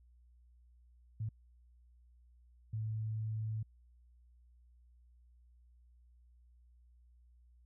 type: tone bursts at uneven times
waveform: sine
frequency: 109.5 Hz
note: A2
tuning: 8 cents flat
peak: -35 dBFS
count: 2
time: 1.2-1.29 / 2.73-3.63 s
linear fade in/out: 5 ms
effects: added 60 Hz sine -61 dBFS peak until 7.65 s